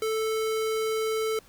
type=tone; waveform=square; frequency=440 Hz; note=A4; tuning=in tune; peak=-26 dBFS; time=0.02-1.39 s; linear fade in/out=2 ms; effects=pink hiss -56 dBFS RMS until 1.48 s